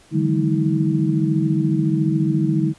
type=tone cluster; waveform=sine; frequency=148.1 / 162.3 / 189.6 / 211 / 319.7 Hz; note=D3 / E3 / F#3 / G#3 / D#4; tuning=+15 / -27 / +43 / +28 / +47 cents; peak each=-20 / -24 / -24 / -25 / -21 dBFS; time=0.11-2.74 s; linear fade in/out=50 ms; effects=pink hiss -51 dBFS RMS until 2.78 s + resampled to 24000 Hz